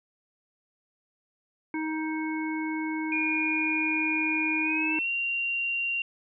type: harmonic tone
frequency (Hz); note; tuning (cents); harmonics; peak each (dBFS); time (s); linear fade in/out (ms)
314; D#4; +16; 1 / 3 / 5 / 7; -29 / -37 / -41 / -37; 1.74-4.99; 2
type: tone with pitch glide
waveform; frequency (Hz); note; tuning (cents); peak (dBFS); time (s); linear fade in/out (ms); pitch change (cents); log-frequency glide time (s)
sine; 2433 to 2763; D#7 to F7; -39 to -19; -26; 3.12-6.02; 2; +220; 4.61-5.09
effects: none